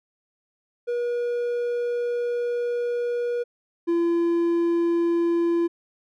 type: tone pair in turn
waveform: triangle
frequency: 480.7 / 339.9 Hz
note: B4 / F4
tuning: -47 / -47 cents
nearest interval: tritone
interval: 600 cents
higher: first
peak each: -21 / -17 dBFS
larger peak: second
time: 0.87-3.44 / 3.87-5.68 s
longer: first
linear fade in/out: 20 ms
effects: none